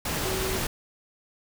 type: tone in noise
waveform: sine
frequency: 378.6 Hz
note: F#4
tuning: 40 cents sharp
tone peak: -30 dBFS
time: 0.25-0.58 s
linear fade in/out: 5 ms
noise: pink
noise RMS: -29 dBFS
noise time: 0.05-0.67 s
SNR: -4 dB
effects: none